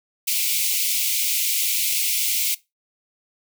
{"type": "high-pass noise", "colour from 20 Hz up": "white", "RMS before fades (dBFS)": -22, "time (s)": [0.27, 2.55], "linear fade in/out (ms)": 10, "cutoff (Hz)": 2100, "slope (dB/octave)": 96, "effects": ["noise-tail reverb RT60 0.2 s tail -19 dB re dry"]}